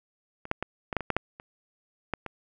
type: clicks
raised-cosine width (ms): 0.5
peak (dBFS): -25 / -11 / -15 / -16 / -10 / -19 / -10 / -9 / -27 / -13 / -20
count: 11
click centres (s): 0.454 / 0.514 / 0.626 / 0.928 / 0.967 / 1.007 / 1.103 / 1.166 / 1.399 / 2.137 / 2.263
effects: none